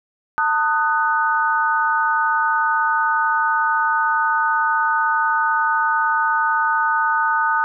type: chord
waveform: sine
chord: D# diminished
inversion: second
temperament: just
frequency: 896 / 1244.5 / 1493.4 Hz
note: A5 / D#6 / F#6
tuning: +31 / 0 / +16 cents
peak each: -20 dBFS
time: 0.38-7.64 s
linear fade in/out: 0 ms
effects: none